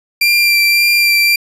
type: tone with vibrato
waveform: 30% pulse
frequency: 2369 Hz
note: D7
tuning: 14 cents sharp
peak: -6 dBFS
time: 0.21-1.36 s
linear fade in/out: 5 ms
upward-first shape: sine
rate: 1.8 Hz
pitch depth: 13 cents each way
effects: resampled to 32000 Hz